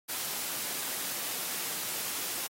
white noise, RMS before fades -35 dBFS, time 0.08-2.48 s, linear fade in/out 20 ms, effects high-pass 150 Hz 12 dB/octave + AAC 48 kbps

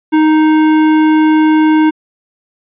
sine tone with tanh clipping, 311.1 Hz, D#4, in tune, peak -8 dBFS, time 0.12-1.91 s, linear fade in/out 20 ms, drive 16 dB, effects resampled to 8000 Hz

